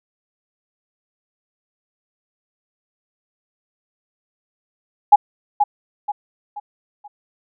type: tone with echo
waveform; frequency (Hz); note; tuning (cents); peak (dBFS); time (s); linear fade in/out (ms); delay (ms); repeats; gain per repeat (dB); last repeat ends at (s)
sine; 828; G#5; -5; -3; 5.12-5.16; 10; 480; 4; -8; 7.08
effects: none